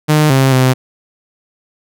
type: tone with pitch steps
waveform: sawtooth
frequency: 152.4 / 133.7 / 129.3 Hz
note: D#3 / C3 / C3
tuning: -36 / +38 / -20 cents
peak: -4 dBFS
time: 0.08-0.74 s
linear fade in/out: 20 ms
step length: 220 ms
effects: none